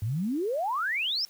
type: exponential sweep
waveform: sine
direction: up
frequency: 98 to 5588 Hz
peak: -26 dBFS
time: 0.02-1.25 s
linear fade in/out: 0 ms
effects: white hiss -56 dBFS RMS until 1.29 s + high-pass 60 Hz 12 dB/octave